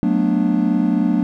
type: chord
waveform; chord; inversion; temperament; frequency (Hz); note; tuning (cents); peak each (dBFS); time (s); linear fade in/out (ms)
triangle; B minor seventh; second; equal with one note detuned; 185 / 220 / 243.3 / 293.7; F#3 / A3 / B3 / D4; 0 / 0 / -26 / 0; -18; 0.03-1.23; 0
effects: none